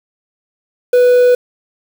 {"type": "tone with quantisation", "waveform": "triangle", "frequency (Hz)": 493.9, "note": "B4", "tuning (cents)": 0, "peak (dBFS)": -4, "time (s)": [0.93, 1.35], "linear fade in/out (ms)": 5, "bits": 5, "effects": []}